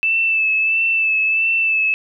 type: tone with vibrato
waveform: sine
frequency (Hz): 2637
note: E7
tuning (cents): 0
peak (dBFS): -14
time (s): 0.03-1.94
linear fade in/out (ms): 0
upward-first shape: sine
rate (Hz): 1.5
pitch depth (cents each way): 28
effects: none